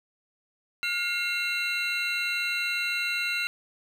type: tone cluster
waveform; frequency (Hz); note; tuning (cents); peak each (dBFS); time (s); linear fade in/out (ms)
triangle; 1421 / 2137 / 2727 / 4004; F6 / C7 / F7 / B7; +30 / +36 / -42 / +23; -31 / -31 / -28 / -32; 0.83-3.47; 0
effects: none